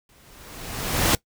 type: noise with exponential growth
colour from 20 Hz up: pink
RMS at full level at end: -17 dBFS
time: 0.09-1.15 s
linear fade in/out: 2 ms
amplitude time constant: 230 ms
effects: noise-tail reverb RT60 0.1 s tail -21 dB re dry